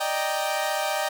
sawtooth chord, Eb major seventh, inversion third, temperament equal, 587.3 / 622.3 / 784 / 932.3 Hz, D5 / Eb5 / G5 / Bb5, 0 / 0 / 0 / 0 cents, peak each -28 / -25 / -24 / -30 dBFS, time 0-1.09 s, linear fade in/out 10 ms, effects none

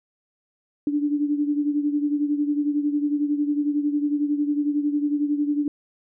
sine beating tone pair, 290.8 / 301.8 Hz, D4 / D4, -17 / +47 cents, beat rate 11 Hz, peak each -21 / -27 dBFS, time 0.87-5.68 s, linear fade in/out 2 ms, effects none

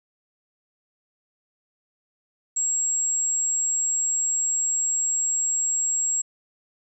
sine tone, 7610 Hz, A#8, 35 cents sharp, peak -21 dBFS, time 2.56-6.22 s, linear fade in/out 10 ms, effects none

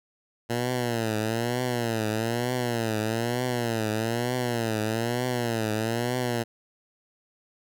10% pulse tone with vibrato, 116.54 Hz, A#2, in tune, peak -17 dBFS, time 0.49-6.44 s, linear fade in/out 20 ms, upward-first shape triangle, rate 1.1 Hz, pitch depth 150 cents each way, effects none

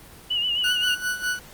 sine tone with vibrato, 2900 Hz, F#7, 35 cents flat, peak -21 dBFS, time 0.3-0.95 s, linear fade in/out 10 ms, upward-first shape sine, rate 7.6 Hz, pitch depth 57 cents each way
40% pulse tone with tremolo, 1480 Hz, F#6, in tune, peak -21 dBFS, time 0.64-1.39 s, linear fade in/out 2 ms, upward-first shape sine, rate 5 Hz, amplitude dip 75%
effects pink hiss -46 dBFS RMS until 1.53 s + Opus 24 kbps

